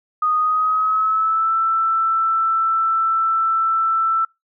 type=tone with pitch glide; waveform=sine; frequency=1240 to 1329 Hz; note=D#6 to E6; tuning=-6 to +14 cents; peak=-15 dBFS; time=0.22-4.25 s; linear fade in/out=5 ms; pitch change=+120 cents; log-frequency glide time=0.37-1.55 s; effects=noise-tail reverb RT60 0.2 s tail -26 dB re dry